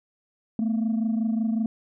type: tone pair together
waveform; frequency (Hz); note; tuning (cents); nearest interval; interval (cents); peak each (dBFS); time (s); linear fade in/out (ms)
sine; 220.6 / 246; A3 / B3; +5 / -7; major second; 188; -21 / -27; 0.59-1.66; 2
effects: tanh soft clip ceiling -19 dBFS